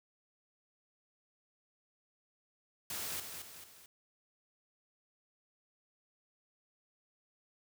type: noise with echo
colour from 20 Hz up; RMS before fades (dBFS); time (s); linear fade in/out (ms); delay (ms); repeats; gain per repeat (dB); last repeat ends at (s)
white; -40; 2.9-3.2; 2; 220; 3; -6; 3.86
effects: none